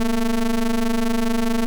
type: ring-modulated tone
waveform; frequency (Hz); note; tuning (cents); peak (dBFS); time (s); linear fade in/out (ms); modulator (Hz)
square; 111.6; A2; +25; -15; 0-1.66; 0; 124
effects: none